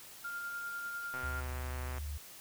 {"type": "tone with tremolo", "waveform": "sine", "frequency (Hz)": 1400, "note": "F6", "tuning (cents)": 4, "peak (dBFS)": -37, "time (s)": [0.24, 1.41], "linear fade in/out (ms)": 10, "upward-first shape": "sine", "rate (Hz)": 10, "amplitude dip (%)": 25}
{"type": "click train", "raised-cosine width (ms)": 0.5, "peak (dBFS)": -30, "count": 108, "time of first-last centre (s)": [1.14, 1.983], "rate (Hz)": 127}
{"type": "tone with vibrato", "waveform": "sine", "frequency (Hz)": 73.42, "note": "D2", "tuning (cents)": 0, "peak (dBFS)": -37, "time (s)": [1.23, 2.18], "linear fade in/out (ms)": 10, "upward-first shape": "triangle", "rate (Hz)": 20, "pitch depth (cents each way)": 98}
{"effects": ["white hiss -52 dBFS RMS until 2.4 s"]}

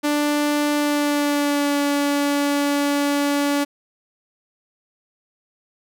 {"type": "tone with pitch glide", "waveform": "sawtooth", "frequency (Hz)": [294.2, 286.2], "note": ["D4", "D4"], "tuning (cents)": [3, -45], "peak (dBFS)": -14, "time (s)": [0.03, 3.65], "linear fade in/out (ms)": 20, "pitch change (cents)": -48, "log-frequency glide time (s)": [0.75, 1.79], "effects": []}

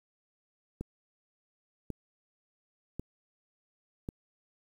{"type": "click train", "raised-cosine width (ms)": 3, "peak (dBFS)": -23, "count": 4, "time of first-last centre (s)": [0.81, 4.089], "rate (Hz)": 0.915, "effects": ["9-bit"]}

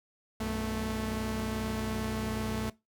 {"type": "tone cluster", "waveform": "sawtooth", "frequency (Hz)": [60.5, 92.5, 120.9, 219.2], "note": ["B1", "F#2", "B2", "A3"], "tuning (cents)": [-35, 0, -36, -6], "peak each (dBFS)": [-35, -36, -36, -29], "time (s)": [0.4, 2.7], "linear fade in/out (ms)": 5, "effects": ["noise-tail reverb RT60 0.2 s tail -19 dB re dry"]}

